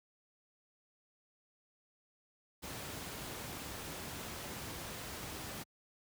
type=noise; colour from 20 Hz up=pink; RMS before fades=-44 dBFS; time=2.62-5.64 s; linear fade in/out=20 ms; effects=high-pass 60 Hz 12 dB/octave